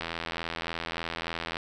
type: click train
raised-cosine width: 0.3 ms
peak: -16 dBFS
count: 131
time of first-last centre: 0.01-1.569 s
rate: 83.4 Hz
effects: none